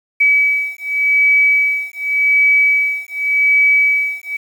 sine beating tone pair, 2283 / 2283.87 Hz, D7 / D7, -50 / -49 cents, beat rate 0.87 Hz, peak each -14 dBFS, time 0.2-4.37 s, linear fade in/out 10 ms, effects 7-bit

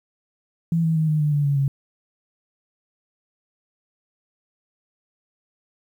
sine tone with pitch steps, 166.2 / 161.84 / 157.6 / 153.47 / 149.44 / 145.52 / 141.71 / 137.99 Hz, E3 / E3 / D#3 / D#3 / D3 / D3 / C#3 / C#3, +15 / -32 / +23 / -23 / +30 / -16 / +39 / -8 cents, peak -17 dBFS, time 0.72-1.68 s, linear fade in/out 2 ms, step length 120 ms, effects 9-bit

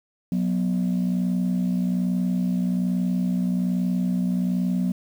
sine tone pair together, 182.9 / 244.1 Hz, F#3 / B3, -20 / -20 cents, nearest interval perfect fourth, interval 500 cents, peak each -20 / -24 dBFS, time 0.32-4.92 s, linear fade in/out 2 ms, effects tanh soft clip ceiling -17 dBFS + 8-bit

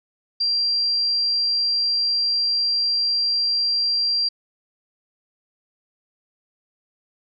sine tone, 4738 Hz, D8, 14 cents sharp, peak -18 dBFS, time 0.4-4.29 s, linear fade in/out 10 ms, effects none

